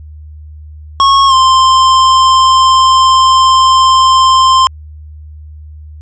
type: tone with pitch glide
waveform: square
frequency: 1096 to 1047.1 Hz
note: C#6 to C6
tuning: -20 to +1 cents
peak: -5 dBFS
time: 1-4.67 s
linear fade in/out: 0 ms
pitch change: -79 cents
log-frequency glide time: 1.27-1.34 s
effects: added 76 Hz sine -28 dBFS peak until 6.01 s + resampled to 16000 Hz